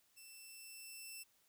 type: tone with level ramp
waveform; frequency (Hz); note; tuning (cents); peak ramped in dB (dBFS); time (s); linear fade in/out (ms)
10% pulse; 2669; E7; +21; -47 to -39; 0.16-1.24; 20
effects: white hiss -74 dBFS RMS until 1.48 s